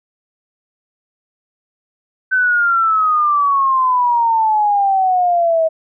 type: exponential sweep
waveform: sine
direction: down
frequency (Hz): 1532 to 637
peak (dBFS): -11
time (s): 2.31-5.69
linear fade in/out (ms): 20
effects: none